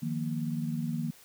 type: chord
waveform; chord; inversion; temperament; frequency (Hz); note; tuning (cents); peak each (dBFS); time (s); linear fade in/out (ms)
sine; Eb suspended second; none; just; 155.56 / 175.01 / 233.3; Eb3 / F3 / Bb3; 0 / +4 / +2; -33 / -37 / -33; 0.02-1.11; 10
effects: white hiss -56 dBFS RMS until 1.24 s